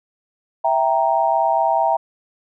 sine chord, E diminished, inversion none, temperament equal, 659.3 / 784 / 932.3 Hz, E5 / G5 / Bb5, 0 / 0 / 0 cents, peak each -19 dBFS, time 0.64-1.97 s, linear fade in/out 10 ms, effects none

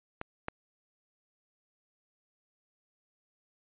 clicks, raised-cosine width 0.5 ms, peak -21 / -18 dBFS, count 2, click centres 0.214 / 0.484 s, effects resampled to 8000 Hz

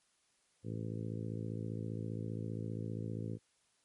harmonic tone, 55.1 Hz, A1, 3 cents sharp, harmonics 2 / 3 / 4 / 5 / 6 / 7 / 8 / 9, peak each -40 / -44 / -46 / -48 / -50 / -51 / -52 / -53 dBFS, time 0.63-3.39 s, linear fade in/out 50 ms, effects white hiss -74 dBFS RMS until 3.84 s + MP3 48 kbps

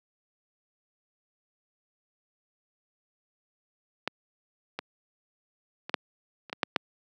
clicks, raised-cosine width 0.3 ms, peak -11 / -16 / -20 / -7 / -28 / -15 / -7 / -6 dBFS, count 8, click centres 4.076 / 4.79 / 5.895 / 5.942 / 6.497 / 6.529 / 6.632 / 6.762 s, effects high-pass 200 Hz 12 dB/octave

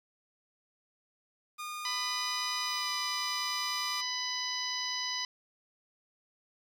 sawtooth tone with pitch glide, 1219 to 1186.4 Hz, D#6 to D6, -36 to +17 cents, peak -34 dBFS, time 1.58-4.02 s, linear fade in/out 20 ms, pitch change -47 cents, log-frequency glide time 2.63-2.91 s
harmonic tone, 997 Hz, B5, 16 cents sharp, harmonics 1 / 2 / 3 / 4 / 5 / 6, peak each -41 / -40 / -41 / -40 / -36 / -42 dBFS, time 1.85-5.25 s, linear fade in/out 2 ms
effects 10-bit

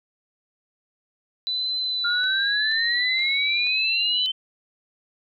sine tone with vibrato, 3978 Hz, B7, 12 cents sharp, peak -23 dBFS, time 1.47-4.26 s, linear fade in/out 0 ms, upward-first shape sine, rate 0.91 Hz, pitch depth 30 cents each way
sine exponential sweep, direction up, 1400 to 3100 Hz, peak -22 dBFS, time 2.04-4.32 s, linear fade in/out 10 ms
click train, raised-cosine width 0.2 ms, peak -25 dBFS, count 4, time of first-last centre 2.24-3.669 s, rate 2.1 Hz
effects none

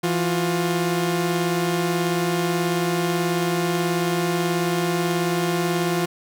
sawtooth tone pair together, 168.55 / 355.5 Hz, E3 / F4, +39 / +31 cents, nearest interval octave + minor second, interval 1292 cents, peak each -19 dBFS, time 0.03-6.06 s, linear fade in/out 10 ms, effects none

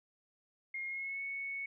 sine tone with pitch glide, 2137 to 2214 Hz, C7 to C#7, +36 to -3 cents, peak -37 dBFS, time 0.74-1.66 s, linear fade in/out 5 ms, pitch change +61 cents, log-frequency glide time 0.86-1.22 s, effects none

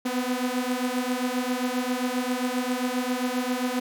sawtooth beating tone pair, 246.9 / 254.4 Hz, B3 / C4, 0 / -48 cents, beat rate 7.5 Hz, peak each -24 dBFS, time 0.05-3.8 s, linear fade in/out 10 ms, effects none

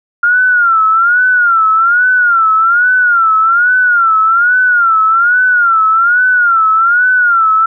sine tone with vibrato, 1396.9 Hz, F6, in tune, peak -6 dBFS, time 0.23-7.66 s, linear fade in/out 5 ms, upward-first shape sine, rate 1.2 Hz, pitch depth 130 cents each way, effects none

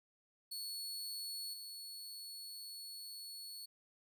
sawtooth tone with level steps, 4402 Hz, C#8, 13 cents flat, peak -39 / -44 dBFS, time 0.51-3.66 s, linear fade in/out 10 ms, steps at 1.53 s, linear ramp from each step 10 ms, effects none

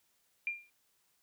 sine tone with exponential decay, 2392 Hz, D7, 31 cents sharp, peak -29 dBFS, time 0.47-0.7 s, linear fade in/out 1 ms, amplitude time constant 50 ms, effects white hiss -74 dBFS RMS until 1.22 s

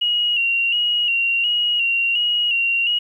sine tone with vibrato, 2825 Hz, F7, 19 cents sharp, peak -16 dBFS, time 0.01-2.99 s, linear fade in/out 10 ms, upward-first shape square, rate 1.4 Hz, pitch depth 42 cents each way, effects 9-bit

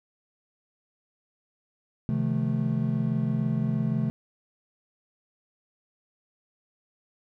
triangle chord, F dominant seventh, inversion second, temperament just, 130.96 / 157.15 / 174.61 / 218.3 Hz, C3 / Eb3 / F3 / A3, +2 / +18 / 0 / -13 cents, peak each -26 / -28 / -32 / -26 dBFS, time 2.09-4.1 s, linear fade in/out 0 ms, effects none

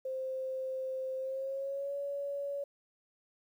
sine tone with pitch glide, 523.3 to 564.1 Hz, C5 to C#5, 0 to +30 cents, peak -34 dBFS, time 0.05-2.64 s, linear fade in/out 5 ms, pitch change +130 cents, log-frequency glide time 1.17-1.96 s, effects 11-bit

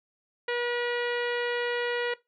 harmonic tone, 482 Hz, B4, 42 cents flat, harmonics 1 / 2 / 3 / 4 / 5 / 6 / 7 / 8 / 9, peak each -29 / -37 / -36 / -34 / -40 / -40 / -46 / -49 / -51 dBFS, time 0.48-2.14 s, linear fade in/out 5 ms, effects noise-tail reverb RT60 0.2 s tail -19 dB re dry

